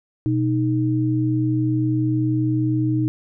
sine tone pair together, 123.46 / 311.1 Hz, B2 / D#4, 0 / 0 cents, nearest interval octave + major third, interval 1600 cents, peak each -20 dBFS, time 0.26-3.08 s, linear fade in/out 0 ms, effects none

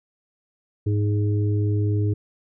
harmonic tone, 103.83 Hz, G#2, in tune, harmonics 1 / 3 / 4, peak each -19 / -29 / -31 dBFS, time 0.86-2.14 s, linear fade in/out 10 ms, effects none

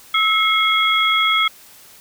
sine tone cluster, 1301 / 2156 / 3319 Hz, E6 / C#7 / G#7, -23 / -49 / -2 cents, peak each -18 dBFS, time 0.14-1.48 s, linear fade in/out 5 ms, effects white hiss -45 dBFS RMS until 2 s

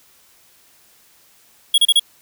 square tone bursts, 3322 Hz, G#7, in tune, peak -10 dBFS, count 4, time 1.74-1.996 s, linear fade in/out 5 ms, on 40 ms, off 32 ms, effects white hiss -53 dBFS RMS until 2.21 s

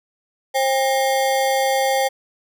square ring-modulated tone, 667 Hz, E5, 20 cents sharp, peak -14 dBFS, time 0.54-2.09 s, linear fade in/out 20 ms, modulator 134 Hz, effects none

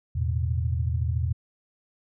sine chord, E suspended fourth, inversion none, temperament just, 82.41 / 109.88 / 123.61 Hz, E2 / A2 / B2, 0 / -2 / +2 cents, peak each -25 / -30 / -29 dBFS, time 0.15-1.33 s, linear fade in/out 10 ms, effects none

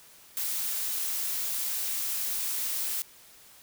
blue noise, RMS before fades -31 dBFS, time 0.37-3.02 s, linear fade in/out 0 ms, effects white hiss -54 dBFS RMS until 3.62 s

